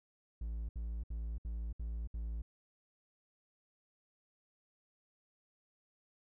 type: tone bursts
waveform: triangle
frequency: 56.3 Hz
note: A1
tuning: 40 cents sharp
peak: -35 dBFS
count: 6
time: 0.41-2.42 s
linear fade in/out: 5 ms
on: 280 ms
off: 66 ms
effects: none